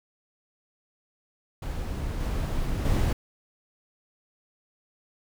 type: noise with level steps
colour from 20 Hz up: brown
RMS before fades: -31 / -28 / -23 dBFS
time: 1.62-3.13 s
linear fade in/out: 5 ms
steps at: 2.2 / 2.85 s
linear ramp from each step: 5 ms
effects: none